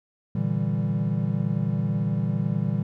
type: chord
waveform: triangle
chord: E half-diminished seventh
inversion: second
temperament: equal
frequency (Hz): 116.54 / 146.83 / 164.81 / 196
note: Bb2 / D3 / E3 / G3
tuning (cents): 0 / 0 / 0 / 0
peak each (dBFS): -26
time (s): 0.35-2.83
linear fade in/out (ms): 5
effects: none